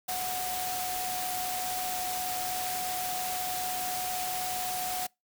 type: tone in noise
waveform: sine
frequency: 734 Hz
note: F#5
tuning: 14 cents flat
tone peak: -33 dBFS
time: 0.08-5.07 s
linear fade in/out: 10 ms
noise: white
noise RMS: -35 dBFS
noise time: 0.08-5.07 s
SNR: -1 dB
effects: noise-tail reverb RT60 0.2 s tail -25 dB re dry